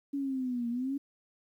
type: linear two-way sweep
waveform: sine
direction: down then up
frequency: 283.7 to 233.1 to 283.7 Hz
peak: -30 dBFS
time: 0.13-0.98 s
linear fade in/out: 10 ms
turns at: 0.69 s
effects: 11-bit